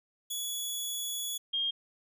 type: tone pair in turn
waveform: 15% pulse / sine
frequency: 3392 / 3225 Hz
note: G#7 / G7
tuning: +36 / +48 cents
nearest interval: minor second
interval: 88 cents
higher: first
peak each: -26 / -28 dBFS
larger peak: first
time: 0.3-1.38 / 1.53-1.71 s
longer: first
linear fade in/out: 10 ms
effects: none